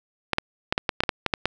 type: clicks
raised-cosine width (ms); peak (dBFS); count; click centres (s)
0.3; -5; 11; 0.333 / 0.384 / 0.725 / 0.779 / 0.892 / 1.005 / 1.036 / 1.092 / 1.263 / 1.338 / 1.456
effects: none